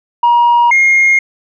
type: tone pair in turn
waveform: sine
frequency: 952 / 2137 Hz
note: A#5 / C7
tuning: +36 / +36 cents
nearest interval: octave + major second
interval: 1400 cents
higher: second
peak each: -4 dBFS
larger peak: neither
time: 0.23-0.71 / 0.71-1.19 s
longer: neither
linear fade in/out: 5 ms
effects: tanh soft clip ceiling -4 dBFS